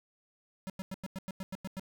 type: tone bursts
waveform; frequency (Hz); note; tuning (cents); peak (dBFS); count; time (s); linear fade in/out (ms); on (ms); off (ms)
square; 190.3; F#3; +49; -37; 10; 0.67-1.796; 0; 28; 94
effects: none